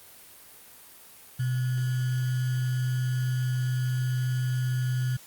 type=tone with sample-and-hold; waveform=sine; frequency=126.4 Hz; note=B2; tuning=41 cents sharp; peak=-24 dBFS; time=1.39-5.17 s; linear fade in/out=10 ms; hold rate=1575 Hz; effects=white hiss -50 dBFS RMS until 5.26 s + Opus 32 kbps